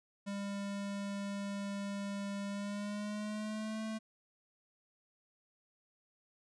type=tone with pitch glide; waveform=square; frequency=200.1 to 219.5 Hz; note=G3 to A3; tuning=+36 to -4 cents; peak=-38 dBFS; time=0.26-3.99 s; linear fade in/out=20 ms; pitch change=+160 cents; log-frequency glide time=2.48-3.83 s; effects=resampled to 22050 Hz